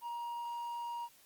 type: tone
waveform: triangle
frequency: 946 Hz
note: A#5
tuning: 25 cents sharp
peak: -36 dBFS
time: 0.01-1.09 s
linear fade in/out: 50 ms
effects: white hiss -63 dBFS RMS until 1.25 s + Opus 32 kbps